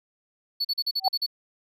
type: tone bursts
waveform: triangle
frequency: 4435 Hz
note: C#8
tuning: in tune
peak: -22 dBFS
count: 8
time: 0.6-1.264 s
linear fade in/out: 10 ms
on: 48 ms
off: 40 ms
type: tone with exponential growth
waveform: sine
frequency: 763 Hz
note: G5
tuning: 47 cents flat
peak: -15 dBFS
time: 0.99-1.08 s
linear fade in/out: 2 ms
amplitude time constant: 18 ms
effects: none